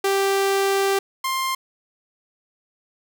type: tone pair in turn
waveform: sawtooth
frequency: 392.2 / 1055.2 Hz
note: G4 / C6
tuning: +1 / +14 cents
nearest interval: octave + perfect fourth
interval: 1713 cents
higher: second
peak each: -14 / -18 dBFS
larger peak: first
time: 0.04-0.99 / 1.24-1.55 s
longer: first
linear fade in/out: 5 ms
effects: none